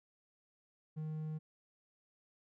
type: tone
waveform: triangle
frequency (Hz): 155.56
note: D#3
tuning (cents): 0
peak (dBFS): -36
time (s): 0.96-1.39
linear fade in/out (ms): 20
effects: none